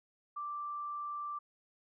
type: tone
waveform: sine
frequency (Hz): 1174.7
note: D6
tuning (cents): 0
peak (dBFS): -37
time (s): 0.36-1.39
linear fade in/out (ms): 10
effects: none